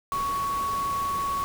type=tone in noise; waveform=sine; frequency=1115 Hz; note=C#6; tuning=10 cents sharp; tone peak=-25 dBFS; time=0.12-1.44 s; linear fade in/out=0 ms; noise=pink; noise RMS=-38 dBFS; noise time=0.12-1.44 s; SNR=+10 dB; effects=none